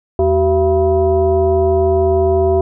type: tone with frequency modulation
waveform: sine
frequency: 380.7 Hz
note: F#4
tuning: 49 cents sharp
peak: -10 dBFS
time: 0.19-2.61 s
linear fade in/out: 2 ms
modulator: 298 Hz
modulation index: 1
effects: none